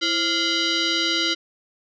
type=tone with frequency modulation; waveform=sine; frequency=533 Hz; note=C5; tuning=32 cents sharp; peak=-19 dBFS; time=0.01-1.35 s; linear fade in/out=20 ms; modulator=865 Hz; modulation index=5.2; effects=none